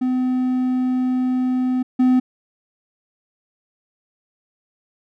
triangle tone pair in turn, 254.3 / 254.3 Hz, C4 / C4, -49 / -49 cents, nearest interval unison, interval 0 cents, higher neither, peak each -15 / -10 dBFS, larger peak second, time 0.01-1.83 / 1.99-2.2 s, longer first, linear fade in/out 10 ms, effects none

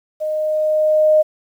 sine tone with level ramp, 617 Hz, D#5, 15 cents flat, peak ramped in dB -19 to -8 dBFS, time 0.2-1.23 s, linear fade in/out 20 ms, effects 8-bit

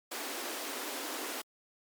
pink high-pass noise, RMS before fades -39 dBFS, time 0.11-1.42 s, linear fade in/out 10 ms, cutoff 250 Hz, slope 96 dB/octave, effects Opus 48 kbps

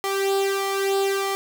sawtooth tone with flanger, 392 Hz, G4, in tune, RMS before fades -23 dBFS, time 0.04-1.35 s, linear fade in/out 0 ms, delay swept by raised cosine 1.6 to 2.32 ms, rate 1.6 Hz, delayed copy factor +0.7, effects none

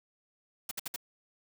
white noise bursts, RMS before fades -36 dBFS, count 4, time 0.69-0.962 s, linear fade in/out 5 ms, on 23 ms, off 60 ms, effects none

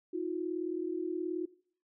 sine tone pair together, 320.6 / 359.4 Hz, E4 / F4, -48 / +50 cents, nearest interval major second, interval 198 cents, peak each -36 / -34 dBFS, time 0.13-1.46 s, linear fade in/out 10 ms, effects noise-tail reverb RT60 0.5 s tail -19 dB re dry

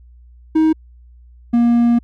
triangle tone pair in turn, 316 / 236.7 Hz, D#4 / A#3, +27 / +27 cents, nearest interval perfect fourth, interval 500 cents, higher first, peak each -8 dBFS, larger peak neither, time 0.55-0.73 / 1.53-1.99 s, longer second, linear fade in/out 10 ms, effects added 60 Hz sine -41 dBFS peak until 2.03 s

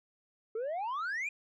sine exponential sweep, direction up, 426.3 to 2488 Hz, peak -30 dBFS, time 0.55-1.29 s, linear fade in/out 5 ms, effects tanh soft clip ceiling -32 dBFS

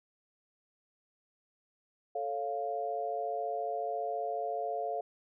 sine chord, A augmented, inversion none, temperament equal, 440 / 554.4 / 698.5 Hz, A4 / C#5 / E#5, 0 / 0 / 0 cents, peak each -38 / -39 / -34 dBFS, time 2.15-5.01 s, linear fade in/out 5 ms, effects none

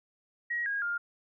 sine tone with pitch steps, 1900 / 1635 / 1407 Hz, A#6 / G#6 / F6, +33 / -28 / +12 cents, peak -29 dBFS, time 0.5-0.98 s, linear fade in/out 10 ms, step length 160 ms, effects none

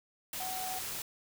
sine tone in noise, 747 Hz, F#5, 16 cents sharp, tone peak -38 dBFS, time 0.4-0.79 s, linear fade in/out 2 ms, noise white, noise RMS -39 dBFS, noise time 0.33-1.02 s, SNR -2 dB, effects none

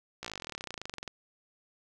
slowing click train, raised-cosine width 0.2 ms, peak -21 dBFS, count 30, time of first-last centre 0.23-1.077 s, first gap 16 ms, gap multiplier 1.04, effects none

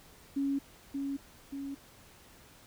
sine tone with echo, 277.2 Hz, C#4, in tune, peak -28 dBFS, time 0.36-0.59 s, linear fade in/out 10 ms, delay 580 ms, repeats 2, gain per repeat -4 dB, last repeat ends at 1.75 s, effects pink hiss -57 dBFS RMS until 2.66 s

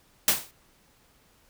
white noise with exponential decay, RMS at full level -17 dBFS, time 0.28-0.51 s, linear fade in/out 1 ms, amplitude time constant 48 ms, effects pink hiss -62 dBFS RMS until 1.49 s

